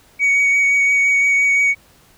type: tone with vibrato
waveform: sine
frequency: 2245 Hz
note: C#7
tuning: 21 cents sharp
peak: -9 dBFS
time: 0.19-1.75 s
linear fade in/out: 50 ms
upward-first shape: sine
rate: 5.8 Hz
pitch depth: 13 cents each way
effects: tanh soft clip ceiling -11 dBFS + pink hiss -51 dBFS RMS until 2.17 s